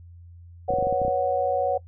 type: chord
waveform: sine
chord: B suspended second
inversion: none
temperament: equal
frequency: 493.9 / 554.4 / 740 Hz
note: B4 / C#5 / F#5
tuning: 0 / 0 / 0 cents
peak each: -28 / -24 / -24 dBFS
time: 0.68-1.78 s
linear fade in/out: 10 ms
type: clicks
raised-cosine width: 3 ms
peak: -20 dBFS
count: 9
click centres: 0.705 / 0.737 / 0.786 / 0.826 / 0.87 / 0.926 / 1.017 / 1.05 / 1.081 s
effects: noise-tail reverb RT60 0.1 s tail -21 dB re dry + added 86 Hz sine -43 dBFS peak until 1.87 s